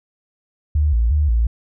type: tone with vibrato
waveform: sine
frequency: 65.41 Hz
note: C2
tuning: in tune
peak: -13 dBFS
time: 0.75-1.47 s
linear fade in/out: 5 ms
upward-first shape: square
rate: 2.8 Hz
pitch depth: 230 cents each way
effects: none